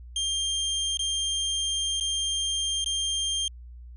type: tone with dropouts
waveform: sawtooth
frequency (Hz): 3189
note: G7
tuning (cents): +29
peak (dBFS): -22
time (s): 0.16-3.48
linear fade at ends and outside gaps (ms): 2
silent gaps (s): 0.972-0.992 / 2-2.008 / 2.844-2.86
effects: added 60 Hz sine -41 dBFS peak until 3.96 s + resampled to 24000 Hz